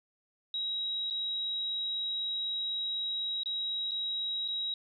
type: tone with dropouts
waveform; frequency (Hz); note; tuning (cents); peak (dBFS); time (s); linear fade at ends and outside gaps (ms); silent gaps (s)
sine; 3836; A#7; +49; -31; 0.54-4.74; 2; 1.101-1.107 / 3.434-3.458 / 3.911-3.916 / 4.479-4.484
effects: none

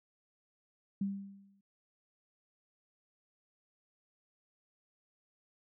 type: tone with exponential decay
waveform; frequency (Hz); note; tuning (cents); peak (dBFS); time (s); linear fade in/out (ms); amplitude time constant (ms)
sine; 197.5; G3; +13; -29; 1.01-1.61; 5; 130
effects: none

